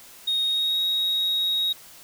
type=tone with pitch glide; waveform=sine; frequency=3729 to 3781 Hz; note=A#7 to A#7; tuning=0 to +24 cents; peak=-19 dBFS; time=0.27-1.73 s; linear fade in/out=10 ms; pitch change=+24 cents; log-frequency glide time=0.43-0.8 s; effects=tanh soft clip ceiling -19 dBFS + white hiss -47 dBFS RMS until 2.03 s